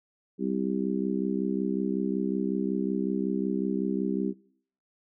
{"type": "harmonic tone", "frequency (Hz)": 65.41, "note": "C2", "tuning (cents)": 0, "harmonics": [3, 4, 5, 6], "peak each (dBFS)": [-30, -31, -32, -33], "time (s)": [0.38, 4.34], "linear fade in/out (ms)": 50, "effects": ["noise-tail reverb RT60 0.6 s tail -22 dB re dry"]}